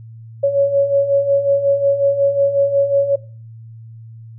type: beating tone pair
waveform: sine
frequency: 554.4 / 559.9 Hz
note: C#5 / C#5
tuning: 0 / +17 cents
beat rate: 5.5 Hz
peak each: -19 / -13 dBFS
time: 0.43-3.16 s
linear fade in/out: 10 ms
effects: noise-tail reverb RT60 0.4 s tail -19 dB re dry + added 113 Hz sine -34 dBFS peak until 4.38 s